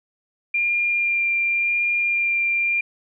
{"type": "tone with vibrato", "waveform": "sine", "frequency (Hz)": 2393, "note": "D7", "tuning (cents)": 32, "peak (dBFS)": -18, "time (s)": [0.54, 2.81], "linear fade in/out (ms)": 5, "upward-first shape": "sine", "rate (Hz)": 0.91, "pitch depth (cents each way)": 10, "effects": []}